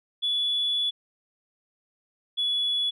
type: tone pair in turn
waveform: sine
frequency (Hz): 3426 / 3404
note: A7 / G#7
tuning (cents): -47 / +42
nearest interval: unison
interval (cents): 11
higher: first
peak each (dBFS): -22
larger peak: neither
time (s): 0.22-0.91 / 2.37-2.91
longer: first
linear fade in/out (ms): 20
effects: tanh soft clip ceiling -18 dBFS